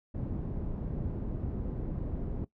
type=low-pass noise; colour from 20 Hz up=pink; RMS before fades=-35 dBFS; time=0.14-2.45 s; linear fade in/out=10 ms; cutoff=320 Hz; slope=12 dB/octave; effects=noise-tail reverb RT60 0.1 s tail -18 dB re dry